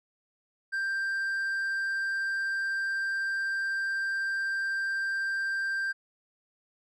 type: tone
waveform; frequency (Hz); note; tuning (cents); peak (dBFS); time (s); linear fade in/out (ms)
triangle; 1579; G6; +12; -26; 0.72-5.93; 20
effects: resampled to 24000 Hz